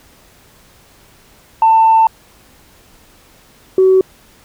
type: tone pair in turn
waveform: sine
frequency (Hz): 893 / 377.2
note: A5 / F#4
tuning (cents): +25 / +33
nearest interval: octave + minor third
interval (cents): 1492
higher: first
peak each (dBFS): -5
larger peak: neither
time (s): 1.62-2.07 / 3.78-4.01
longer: first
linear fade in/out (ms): 2
effects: tanh soft clip ceiling -2 dBFS + pink hiss -47 dBFS RMS until 4.44 s